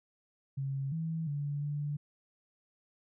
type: tone with pitch steps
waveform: sine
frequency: 136.6 / 162.2 / 144.3 / 146.3 Hz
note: C#3 / E3 / D3 / D3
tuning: -25 / -28 / -30 / -6 cents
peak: -32 dBFS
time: 0.57-1.97 s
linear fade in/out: 10 ms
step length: 350 ms
effects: none